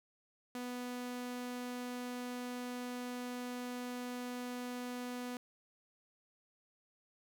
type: tone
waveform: sawtooth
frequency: 246.9 Hz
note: B3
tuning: in tune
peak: -36 dBFS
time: 0.55-5.37 s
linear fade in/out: 2 ms
effects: none